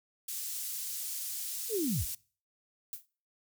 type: high-pass noise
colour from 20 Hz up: pink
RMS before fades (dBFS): -38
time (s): 0.28-2.15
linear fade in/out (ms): 5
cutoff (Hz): 7300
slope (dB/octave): 12
type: linear sweep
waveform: sine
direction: down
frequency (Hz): 481.6 to 30.87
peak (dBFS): -29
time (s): 1.69-2.06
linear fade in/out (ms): 50
type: noise with exponential decay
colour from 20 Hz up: violet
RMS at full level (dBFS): -36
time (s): 2.93-3.06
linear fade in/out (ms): 1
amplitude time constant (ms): 28
effects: noise-tail reverb RT60 0.4 s tail -22 dB re dry